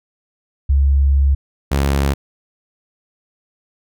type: tone pair in turn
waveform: sine / sawtooth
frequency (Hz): 69.2 / 69.5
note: C#2 / C#2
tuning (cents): -2 / +5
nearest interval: unison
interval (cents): 7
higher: second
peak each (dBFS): -10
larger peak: neither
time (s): 0.69-1.35 / 1.71-2.14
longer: first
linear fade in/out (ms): 10
effects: none